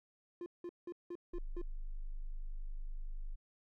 triangle tone bursts, 349.2 Hz, F4, in tune, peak -39 dBFS, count 6, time 0.41-1.616 s, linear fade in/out 2 ms, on 51 ms, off 180 ms
sine tone, 25.39 Hz, G#0, 38 cents flat, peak -38 dBFS, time 1.33-3.36 s, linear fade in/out 20 ms
effects none

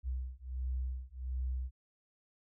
sine beating tone pair, 63 / 64.4 Hz, B1 / C2, +35 / -27 cents, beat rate 1.4 Hz, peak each -38 / -38 dBFS, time 0.03-1.71 s, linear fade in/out 50 ms, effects none

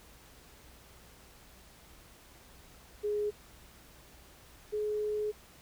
sine tone pair in turn, 416.9 / 422.5 Hz, G#4 / G#4, +7 / +30 cents, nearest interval unison, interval 23 cents, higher second, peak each -29 / -30 dBFS, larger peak first, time 3.03-3.31 / 4.72-5.32 s, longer second, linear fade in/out 20 ms, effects added 60 Hz sine -61 dBFS peak until 5.61 s + pink hiss -57 dBFS RMS until 5.61 s

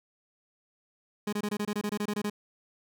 30% pulse tone bursts, 207.7 Hz, G#3, in tune, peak -26 dBFS, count 13, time 1.27-2.299 s, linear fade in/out 5 ms, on 57 ms, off 24 ms, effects none

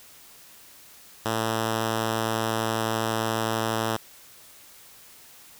5% pulse tone, 111.7 Hz, A2, 27 cents sharp, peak -13 dBFS, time 1.25-3.97 s, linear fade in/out 10 ms, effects white hiss -50 dBFS RMS until 5.59 s

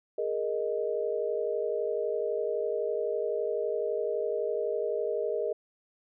sine chord, Ab suspended second, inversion none, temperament just, 415.3 / 467.2 / 623 Hz, Ab4 / Bb4 / Eb5, 0 / +4 / +2 cents, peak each -32 / -31 / -33 dBFS, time 0.18-5.53 s, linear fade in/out 5 ms, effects none

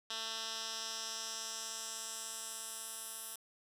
10% pulse tone with band-pass filter sweep, 223.6 Hz, A3, 28 cents sharp, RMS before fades -43 dBFS, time 0.1-3.36 s, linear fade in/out 5 ms, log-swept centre 4200 to 11000 Hz, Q 1.9, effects none

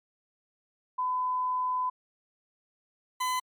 sine / 40% pulse tone pair in turn, 1008 / 1012 Hz, B5 / B5, +35 / +42 cents, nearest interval unison, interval 7 cents, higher second, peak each -26 dBFS, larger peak neither, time 0.98-1.9 / 3.2-3.4 s, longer first, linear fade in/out 10 ms, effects MP3 96 kbps

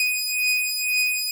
sawtooth beating tone pair, 2489 / 2491 Hz, D#7 / D#7, 0 / +1 cents, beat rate 2 Hz, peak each -21 / -20 dBFS, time 0-1.31 s, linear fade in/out 2 ms, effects none

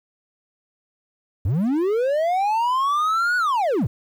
triangle linear two-way sweep, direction up then down, 79.1 to 1484 to 79.1 Hz, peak -16 dBFS, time 1.45-3.87 s, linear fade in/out 5 ms, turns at 3.37 s, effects 9-bit

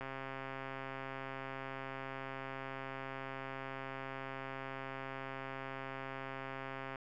click train, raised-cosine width 0.5 ms, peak -28 dBFS, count 932, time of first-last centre 0.01-6.958 s, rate 134 Hz, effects none

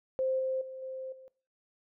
sine tone with level steps, 523.3 Hz, C5, in tune, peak -27 / -29 / -40 / -37 / -49 dBFS, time 0.19-1.28 s, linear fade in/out 0 ms, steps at 0.39 / 0.61 / 0.82 / 1.12 s, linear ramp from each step 5 ms, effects noise-tail reverb RT60 0.4 s tail -21 dB re dry

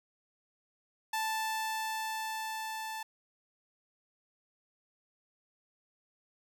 sawtooth tone with level ramp, 880 Hz, A5, in tune, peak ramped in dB -27 to -34 dBFS, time 1.13-3.03 s, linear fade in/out 5 ms, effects none

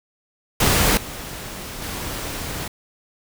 pink noise with level steps, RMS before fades -17 / -33 / -29 dBFS, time 0.6-2.68 s, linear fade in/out 5 ms, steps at 0.97 / 1.82 s, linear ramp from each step 2 ms, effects none

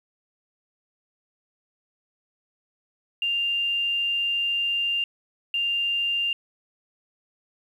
sine tone bursts at uneven times, 2794 Hz, F7, in tune, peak -22 dBFS, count 2, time 3.22-5.04 / 5.54-6.33 s, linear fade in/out 2 ms, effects 9-bit

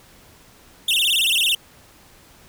45% pulse tone with vibrato, 3136 Hz, G7, in tune, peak -16 dBFS, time 0.88-1.55 s, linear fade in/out 5 ms, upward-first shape sine, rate 18 Hz, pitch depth 290 cents each way, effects pink hiss -50 dBFS RMS until 2.48 s

